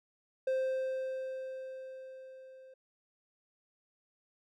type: tone with level ramp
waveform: triangle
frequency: 523.3 Hz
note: C5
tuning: in tune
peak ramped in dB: -26 to -50 dBFS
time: 0.47-2.74 s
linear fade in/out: 5 ms
effects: none